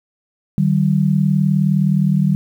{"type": "tone pair together", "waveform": "sine", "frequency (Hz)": [151.99, 191.5], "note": ["D#3", "G3"], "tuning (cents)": [-40, -40], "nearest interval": "major third", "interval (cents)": 400, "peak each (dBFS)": -15, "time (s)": [0.58, 2.35], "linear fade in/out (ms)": 0, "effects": ["8-bit"]}